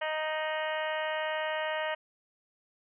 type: harmonic tone with a mistuned harmonic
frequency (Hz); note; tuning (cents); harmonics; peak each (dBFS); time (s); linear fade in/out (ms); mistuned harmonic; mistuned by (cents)
311.1; D#4; 0; 2 / 3 / 4 / 5 / 6 / 7 / 8 / 9 / 10; -33 / -37 / -42 / -41 / -37 / -44 / -46 / -43 / -48; 0.01-1.95; 10; 9; +39
effects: none